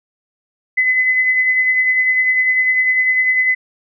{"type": "tone with tremolo", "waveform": "sine", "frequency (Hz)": 2023, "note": "B6", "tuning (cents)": 41, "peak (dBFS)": -10, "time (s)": [0.77, 3.55], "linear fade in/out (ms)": 10, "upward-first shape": "sine", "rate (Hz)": 10, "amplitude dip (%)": 40, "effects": []}